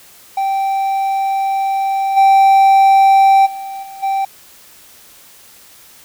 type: tone with level steps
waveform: triangle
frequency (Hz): 780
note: G5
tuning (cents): -9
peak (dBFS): -12 / -4 / -22 / -28 / -12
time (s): 0.37-4.25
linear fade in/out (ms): 5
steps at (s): 2.16 / 3.45 / 3.82 / 4.02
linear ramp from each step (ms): 20
effects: white hiss -43 dBFS RMS until 6.04 s